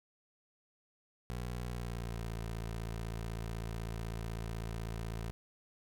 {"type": "tone with pitch glide", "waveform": "20% pulse", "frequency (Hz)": [60.4, 56.03], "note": ["B1", "A1"], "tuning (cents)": [-38, 32], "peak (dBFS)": -33, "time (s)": [1.3, 5.31], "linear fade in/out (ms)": 0, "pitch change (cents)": -130, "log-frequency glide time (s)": [1.67, 2.33], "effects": []}